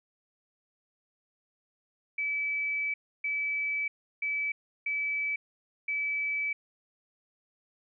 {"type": "tone bursts at uneven times", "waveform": "sine", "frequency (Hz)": 2300, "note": "D7", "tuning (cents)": -37, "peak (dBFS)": -28, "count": 5, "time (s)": [[2.18, 2.94], [3.24, 3.88], [4.22, 4.52], [4.86, 5.36], [5.88, 6.53]], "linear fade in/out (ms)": 5, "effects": []}